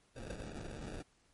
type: noise with sample-and-hold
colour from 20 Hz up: pink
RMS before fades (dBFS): -45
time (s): 0.15-1.03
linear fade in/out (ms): 20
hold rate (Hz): 1050
effects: pink hiss -71 dBFS RMS until 1.33 s + MP3 48 kbps